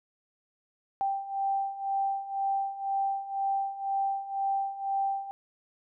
sine beating tone pair, 784 / 786 Hz, G5 / G5, 0 / +4 cents, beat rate 2 Hz, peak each -33 / -29 dBFS, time 1.01-5.31 s, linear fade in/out 0 ms, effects none

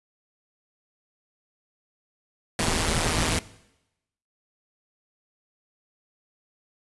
pink noise with amplitude modulation, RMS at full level -21 dBFS, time 2.59-3.39 s, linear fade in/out 2 ms, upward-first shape sine, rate 163 Hz, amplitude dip 75%, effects noise-tail reverb RT60 0.9 s tail -19 dB re dry + resampled to 24000 Hz

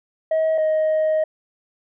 sine tone pair in turn, 637 / 625.7 Hz, D#5 / D#5, +41 / +10 cents, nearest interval unison, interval 31 cents, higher first, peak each -14 dBFS, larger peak neither, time 0.31-0.58 / 0.58-1.24 s, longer second, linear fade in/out 5 ms, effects tanh soft clip ceiling -15 dBFS

